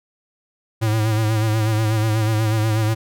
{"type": "tone with vibrato", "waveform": "square", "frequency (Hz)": 109.3, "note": "A2", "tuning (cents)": -11, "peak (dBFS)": -17, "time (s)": [0.81, 2.95], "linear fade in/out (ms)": 20, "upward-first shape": "sine", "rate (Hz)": 8.2, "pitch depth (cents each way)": 49, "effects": []}